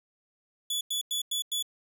sawtooth tone bursts, 3433 Hz, A7, 43 cents flat, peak -25 dBFS, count 5, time 0.7-1.626 s, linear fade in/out 5 ms, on 110 ms, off 94 ms, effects none

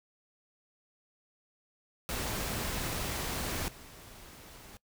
pink noise with level steps, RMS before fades -35 / -51 dBFS, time 2.09-4.77 s, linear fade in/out 0 ms, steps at 3.68 s, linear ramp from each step 2 ms, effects noise-tail reverb RT60 0.1 s tail -22 dB re dry

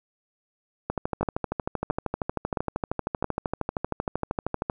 two click trains, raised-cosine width 1 ms, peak -11 / -12 dBFS, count 4 / 50, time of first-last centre 1.23-3.243 / 0.9-4.698 s, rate 1.49 / 12.9 Hz, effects none

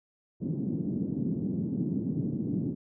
pink band-pass noise, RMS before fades -31 dBFS, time 0.4-2.75 s, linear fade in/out 20 ms, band 150 to 280 Hz, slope 24 dB/octave, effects none

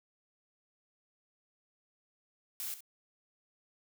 blue noise with echo, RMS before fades -39 dBFS, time 2.6-2.74 s, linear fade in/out 0 ms, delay 66 ms, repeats 1, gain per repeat -12 dB, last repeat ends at 2.806 s, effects none

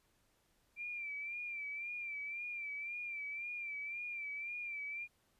sine tone with vibrato, 2357 Hz, D7, 6 cents sharp, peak -40 dBFS, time 0.76-5.08 s, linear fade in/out 50 ms, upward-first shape sine, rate 1.9 Hz, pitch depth 58 cents each way, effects pink hiss -75 dBFS RMS until 5.39 s + resampled to 32000 Hz

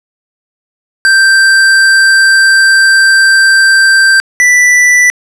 square tone pair in turn, 1568 / 1975.6 Hz, G6 / B6, 0 / 0 cents, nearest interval major third, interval 400 cents, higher second, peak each -4 dBFS, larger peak neither, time 1.05-4.2 / 4.4-5.1 s, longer first, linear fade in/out 0 ms, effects low-pass 9000 Hz 12 dB/octave + 7-bit

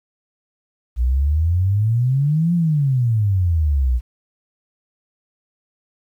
sine exponential two-way sweep, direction up then down, 58.27 to 176 to 58.27 Hz, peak -14 dBFS, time 0.96-4.01 s, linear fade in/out 50 ms, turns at 2.54 s, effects 9-bit

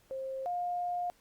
sine tone pair in turn, 531 / 708.8 Hz, C5 / F5, +25 / +25 cents, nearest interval perfect fourth, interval 500 cents, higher second, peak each -35 / -31 dBFS, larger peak second, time 0.11-0.46 / 0.46-1.1 s, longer second, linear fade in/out 0 ms, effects pink hiss -66 dBFS RMS until 1.2 s + Opus 48 kbps

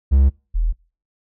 triangle / sine tone pair in turn, 68 / 40.52 Hz, C#2 / E1, -33 / -29 cents, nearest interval major sixth, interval 896 cents, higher first, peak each -8 / -15 dBFS, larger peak first, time 0.11-0.3 / 0.54-0.73 s, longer neither, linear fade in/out 20 ms, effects noise-tail reverb RT60 0.4 s tail -26 dB re dry

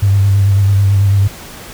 sine tone with vibrato, 99 Hz, G2, 18 cents sharp, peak -7 dBFS, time 0.02-1.28 s, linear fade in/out 10 ms, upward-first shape sine, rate 9.1 Hz, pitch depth 33 cents each way, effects pink hiss -32 dBFS RMS until 1.73 s

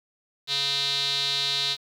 square tone with band-pass filter, 140 Hz, C#3, 18 cents sharp, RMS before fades -26 dBFS, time 0.47-1.77 s, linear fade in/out 50 ms, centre 3900 Hz, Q 7.1, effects 9-bit

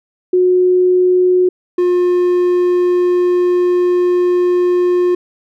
sine / triangle tone pair in turn, 364.2 / 356.9 Hz, F#4 / F4, -27 / +38 cents, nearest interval unison, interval 35 cents, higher first, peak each -8 dBFS, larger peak neither, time 0.33-1.49 / 1.78-5.15 s, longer second, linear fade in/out 5 ms, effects none

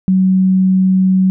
sine tone, 187.8 Hz, F#3, 26 cents sharp, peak -8 dBFS, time 0.08-1.3 s, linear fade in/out 0 ms, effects none

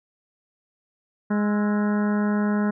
harmonic tone with a mistuned harmonic, 207.7 Hz, G#3, in tune, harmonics 1 / 2 / 3 / 4 / 5 / 6 / 7 / 8 / 9, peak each -20 / -31 / -34 / -37 / -36 / -39 / -36 / -40 / -44 dBFS, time 1.3-2.71 s, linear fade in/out 10 ms, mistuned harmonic 6, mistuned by +97 cents, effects none

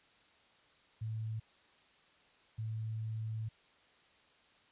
sine tone bursts at uneven times, 110.5 Hz, A2, 8 cents sharp, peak -36 dBFS, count 2, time 1.01-1.4 / 2.58-3.49 s, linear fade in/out 10 ms, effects white hiss -66 dBFS RMS until 4.71 s + resampled to 8000 Hz

